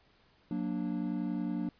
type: chord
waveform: triangle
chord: Gb augmented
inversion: none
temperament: equal with one note detuned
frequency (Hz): 182.34 / 233.1 / 293.7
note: Gb3 / Bb3 / D4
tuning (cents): -25 / 0 / 0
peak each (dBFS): -34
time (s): 0.51-1.69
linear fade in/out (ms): 2
effects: pink hiss -66 dBFS RMS until 1.79 s + resampled to 11025 Hz